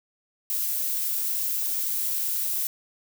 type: noise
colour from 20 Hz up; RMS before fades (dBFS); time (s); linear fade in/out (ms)
violet; -27; 0.5-2.67; 0
effects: none